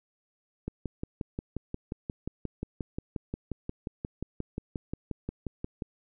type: click train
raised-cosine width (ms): 3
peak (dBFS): -20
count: 30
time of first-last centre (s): 0.68-5.822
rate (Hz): 5.64
effects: none